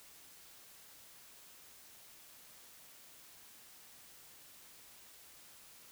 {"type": "silence", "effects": ["white hiss -58 dBFS RMS until 5.91 s"]}